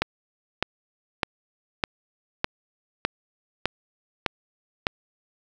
click train, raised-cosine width 0.3 ms, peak -5 dBFS, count 9, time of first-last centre 0.02-4.868 s, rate 1.65 Hz, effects 7-bit

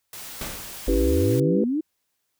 white noise, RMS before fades -38 dBFS, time 0.13-1.4 s, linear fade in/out 2 ms
pink noise with exponential decay, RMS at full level -30 dBFS, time 0.41-1.06 s, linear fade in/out 1 ms, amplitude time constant 140 ms
sine exponential sweep, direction up, 43.65 to 327.3 Hz, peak -21 dBFS, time 0.87-1.81 s, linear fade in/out 10 ms
sine chord, C# half-diminished seventh, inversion none, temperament equal, 277.2 / 329.6 / 392 / 493.9 Hz, C#4 / E4 / G4 / B4, 0 / 0 / 0 / 0 cents, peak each -25 dBFS, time 0.88-1.64 s, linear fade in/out 2 ms
effects white hiss -75 dBFS RMS until 2.39 s

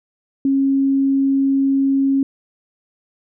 sine tone, 272.5 Hz, C#4, 29 cents flat, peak -13 dBFS, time 0.45-2.23 s, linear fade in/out 2 ms, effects none

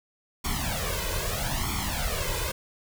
pink noise with flanger, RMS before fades -29 dBFS, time 0.44-2.52 s, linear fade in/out 10 ms, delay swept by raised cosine 0.9 to 2 ms, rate 0.78 Hz, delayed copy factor +0.9, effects none

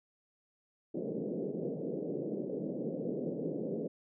white band-pass noise, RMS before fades -37 dBFS, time 0.94-3.88 s, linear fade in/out 10 ms, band 150 to 520 Hz, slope 48 dB/octave, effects none

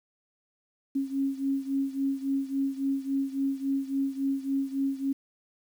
sine beating tone pair, 271.9 / 275.5 Hz, C#4 / C#4, -33 / -11 cents, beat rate 3.6 Hz, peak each -28 / -31 dBFS, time 0.95-5.13 s, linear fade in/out 10 ms, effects 9-bit

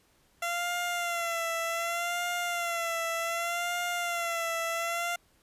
15% pulse tone with vibrato, 684 Hz, F5, 36 cents flat, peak -23 dBFS, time 0.42-5.16 s, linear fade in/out 5 ms, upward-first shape sine, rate 0.66 Hz, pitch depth 51 cents each way, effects pink hiss -66 dBFS RMS until 5.42 s + resampled to 32000 Hz

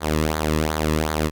sawtooth tone with flanger, 77.5 Hz, D#2, 6 cents flat, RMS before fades -22 dBFS, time 0-1.31 s, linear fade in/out 50 ms, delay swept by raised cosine 0.36 to 1.36 ms, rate 2.7 Hz, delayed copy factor -0.75, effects none

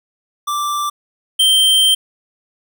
square tone pair in turn, 1174.7 / 3136 Hz, D6 / G7, 0 / 0 cents, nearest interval octave + perfect fourth, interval 1700 cents, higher second, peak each -18 / -10 dBFS, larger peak second, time 0.47-0.9 / 1.39-1.95 s, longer second, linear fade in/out 10 ms, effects none

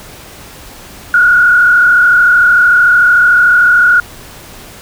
sine tone with frequency modulation, 1441 Hz, F#6, 46 cents flat, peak -4 dBFS, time 1.14-4 s, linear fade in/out 2 ms, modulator 33.5 Hz, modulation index 1.3, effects pink hiss -33 dBFS RMS until 4.81 s

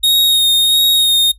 45% pulse tone with vibrato, 3729 Hz, A#7, in tune, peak -8 dBFS, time 0.03-1.32 s, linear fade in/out 10 ms, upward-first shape sine, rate 1.5 Hz, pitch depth 19 cents each way, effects noise-tail reverb RT60 0.1 s tail -21 dB re dry + added 50 Hz sine -40 dBFS peak until 1.38 s

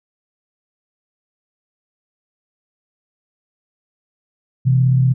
sine tone pair together, 128.14 / 164.81 Hz, C3 / E3, -36 / 0 cents, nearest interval major third, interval 436 cents, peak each -11 / -21 dBFS, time 4.65-5.14 s, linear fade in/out 20 ms, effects none

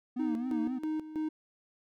triangle tone with vibrato, 243.1 Hz, B3, 27 cents flat, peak -30 dBFS, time 0.16-0.79 s, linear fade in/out 10 ms, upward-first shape triangle, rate 3.9 Hz, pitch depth 130 cents each way
triangle tone with tremolo, 311.1 Hz, D#4, in tune, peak -28 dBFS, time 0.19-1.29 s, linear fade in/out 10 ms, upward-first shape square, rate 3.1 Hz, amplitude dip 75%
effects none

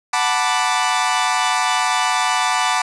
sawtooth chord, B minor seventh, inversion second, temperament equal, 740 / 880 / 987.8 / 1174.7 Hz, F#5 / A5 / B5 / D6, 0 / 0 / 0 / 0 cents, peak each -18 dBFS, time 0.13-2.82 s, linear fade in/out 5 ms, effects resampled to 22050 Hz + 7-bit

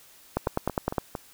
two click trains, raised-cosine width 1 ms, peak -10 / -17 dBFS, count 7 / 4, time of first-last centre 0.37-0.982 / 0.47-1.152 s, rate 9.8 / 4.4 Hz, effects white hiss -54 dBFS RMS until 1.33 s

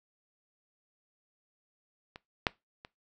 clicks, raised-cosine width 0.3 ms, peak -28 / -9 / -29 dBFS, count 3, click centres 2.159 / 2.468 / 2.849 s, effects noise-tail reverb RT60 0.2 s tail -21 dB re dry

